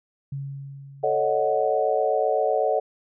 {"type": "tone with exponential decay", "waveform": "sine", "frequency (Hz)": 138.59, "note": "C#3", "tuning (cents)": 0, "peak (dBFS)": -27, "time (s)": [0.32, 2.12], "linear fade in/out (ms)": 5, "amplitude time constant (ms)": 390}
{"type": "chord", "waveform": "sine", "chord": "D# half-diminished seventh", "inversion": "second", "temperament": "equal", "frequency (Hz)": [440, 554.4, 622.3, 740], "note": ["A4", "C#5", "D#5", "F#5"], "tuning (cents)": [0, 0, 0, 0], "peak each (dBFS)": -25, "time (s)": [1.03, 2.8], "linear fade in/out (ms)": 10}
{"effects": []}